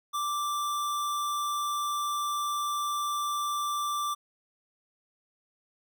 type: tone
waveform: square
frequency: 1174.7 Hz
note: D6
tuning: in tune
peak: -29 dBFS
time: 0.13-4.15 s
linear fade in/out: 20 ms
effects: none